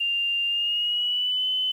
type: tone with pitch glide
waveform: sine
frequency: 2794 to 3029 Hz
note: F7 to F#7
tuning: 0 to +40 cents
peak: -22 dBFS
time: 0-1.72 s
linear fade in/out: 10 ms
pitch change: +140 cents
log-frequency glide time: 0.47-1.46 s
effects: 9-bit